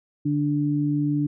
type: tone pair together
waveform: sine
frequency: 146.83 / 293 Hz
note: D3 / D4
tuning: 0 / -4 cents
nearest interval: octave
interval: 1196 cents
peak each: -24 / -22 dBFS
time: 0.25-1.27 s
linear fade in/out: 10 ms
effects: none